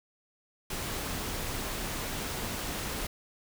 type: noise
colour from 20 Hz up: pink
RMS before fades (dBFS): -35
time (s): 0.7-3.07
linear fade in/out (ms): 5
effects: none